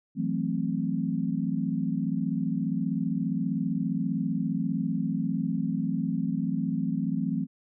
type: chord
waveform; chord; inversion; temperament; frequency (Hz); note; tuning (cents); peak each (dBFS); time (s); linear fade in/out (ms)
sine; F# half-diminished seventh; third; equal; 164.81 / 185 / 220 / 261.6; E3 / F#3 / A3 / C4; 0 / 0 / 0 / 0; -31; 0.15-7.47; 50
effects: none